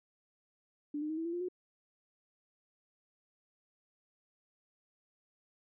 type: tone with pitch steps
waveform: sine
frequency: 293.7 / 304.2 / 315.1 / 326.4 / 338.2 / 350.3 / 362.8 Hz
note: D4 / D#4 / D#4 / E4 / E4 / F4 / F#4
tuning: 0 / -39 / +22 / -17 / +44 / +5 / -34 cents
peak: -34 dBFS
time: 0.94-1.486 s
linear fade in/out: 5 ms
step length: 78 ms
effects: none